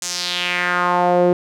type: tone with band-pass filter sweep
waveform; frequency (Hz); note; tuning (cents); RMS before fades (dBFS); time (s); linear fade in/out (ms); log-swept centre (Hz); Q
sawtooth; 177.7; F3; +30; -18; 0.02-1.33; 2; 7100 to 410; 2.8
effects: none